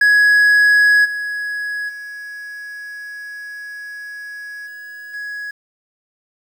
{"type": "tone with level steps", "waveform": "triangle", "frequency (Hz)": 1673, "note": "G#6", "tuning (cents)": 12, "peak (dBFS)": [-7, -19, -27, -30, -23], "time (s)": [0.01, 5.51], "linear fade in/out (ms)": 5, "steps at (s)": [1.04, 1.88, 4.66, 5.13], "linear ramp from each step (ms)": 20, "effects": ["8-bit"]}